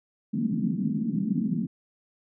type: band-pass noise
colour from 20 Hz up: white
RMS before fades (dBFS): -27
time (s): 0.33-1.67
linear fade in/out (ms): 10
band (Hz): 160 to 260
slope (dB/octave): 48
effects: none